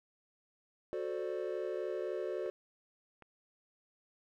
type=chord; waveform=triangle; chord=D dominant seventh; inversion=first; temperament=equal with one note detuned; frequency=367.7 / 440 / 523.3 / 587.3 Hz; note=F#4 / A4 / C5 / D5; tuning=-11 / 0 / 0 / 0 cents; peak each=-37 / -39 / -40 / -40 dBFS; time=0.93-2.5 s; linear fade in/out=0 ms
type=clicks; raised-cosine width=0.5 ms; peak=-39 dBFS; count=2; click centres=2.461 / 3.223 s
effects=none